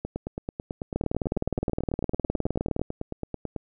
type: two click trains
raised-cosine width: 2 ms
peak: -17 / -12 dBFS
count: 33 / 37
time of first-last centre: 0.05-3.563 / 0.96-2.816 s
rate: 9.11 / 19.4 Hz
effects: none